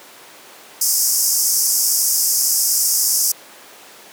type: band-pass noise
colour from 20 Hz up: pink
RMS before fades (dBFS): -17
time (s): 0.81-3.32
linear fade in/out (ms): 5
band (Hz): 5000 to 16000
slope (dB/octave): 96
effects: pink hiss -41 dBFS RMS until 4.12 s + high-pass 400 Hz 12 dB/octave